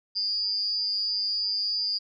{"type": "tone with amplitude modulation", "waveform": "sine", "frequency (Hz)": 4799, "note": "D8", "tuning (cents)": 37, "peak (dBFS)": -21, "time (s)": [0.15, 1.99], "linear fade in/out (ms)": 20, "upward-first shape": "sine", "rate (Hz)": 204, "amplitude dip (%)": 90, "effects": []}